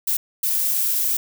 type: noise bursts at uneven times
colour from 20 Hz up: violet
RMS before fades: -21 dBFS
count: 2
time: 0.07-0.17 / 0.43-1.17 s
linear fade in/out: 5 ms
effects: none